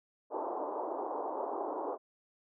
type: band-pass noise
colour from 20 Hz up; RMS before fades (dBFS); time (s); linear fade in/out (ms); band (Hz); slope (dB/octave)
white; -37; 0.3-1.98; 50; 300 to 1000; 48
effects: none